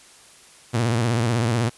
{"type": "tone with vibrato", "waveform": "sawtooth", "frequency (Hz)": 116.54, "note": "A#2", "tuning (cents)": 0, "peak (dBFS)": -15, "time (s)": [0.73, 1.7], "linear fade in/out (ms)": 20, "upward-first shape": "sine", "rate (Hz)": 16, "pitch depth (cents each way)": 110, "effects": ["white hiss -49 dBFS RMS until 1.77 s", "resampled to 24000 Hz"]}